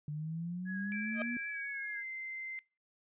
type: exponential sweep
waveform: sine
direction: up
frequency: 146.83 to 243.7 Hz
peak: -36 dBFS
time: 0.08-1.37 s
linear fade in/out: 2 ms
type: tone with vibrato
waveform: sine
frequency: 1661.2 Hz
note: G#6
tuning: in tune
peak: -40 dBFS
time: 0.65-2.04 s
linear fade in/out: 50 ms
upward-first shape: sine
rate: 5 Hz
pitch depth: 24 cents each way
type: tone with pitch glide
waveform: sine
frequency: 2332 to 2078 Hz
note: D7 to C7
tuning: -13 to -12 cents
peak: -40 dBFS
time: 0.92-2.59 s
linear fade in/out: 0 ms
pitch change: -199 cents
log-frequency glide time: 1.48-1.98 s
type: tone with exponential growth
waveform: 35% pulse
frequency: 622.3 Hz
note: D#5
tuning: in tune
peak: -31 dBFS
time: 1.11-1.22 s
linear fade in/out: 1 ms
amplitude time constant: 22 ms
effects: noise-tail reverb RT60 0.3 s tail -24 dB re dry + resampled to 8000 Hz